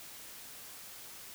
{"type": "silence", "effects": ["white hiss -49 dBFS RMS until 1.34 s"]}